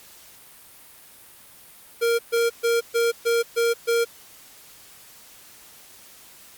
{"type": "tone bursts", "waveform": "square", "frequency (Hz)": 466.2, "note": "A#4", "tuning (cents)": 0, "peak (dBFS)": -19, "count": 7, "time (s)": [2.01, 4.05], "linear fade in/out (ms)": 20, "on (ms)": 180, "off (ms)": 130, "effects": ["white hiss -48 dBFS RMS until 6.57 s", "Opus 48 kbps"]}